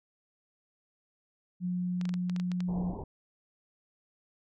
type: tone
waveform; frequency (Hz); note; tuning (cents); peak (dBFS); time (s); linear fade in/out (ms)
sine; 179.4; F3; +47; -29; 1.6-2.94; 50
type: clicks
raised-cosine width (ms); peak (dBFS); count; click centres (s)
0.2; -25; 9; 2.013 / 2.054 / 2.092 / 2.14 / 2.297 / 2.363 / 2.399 / 2.517 / 2.605
type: low-pass noise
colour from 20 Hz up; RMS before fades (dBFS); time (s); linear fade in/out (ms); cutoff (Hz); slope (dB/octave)
pink; -40; 2.68-3.04; 5; 1000; 96
effects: none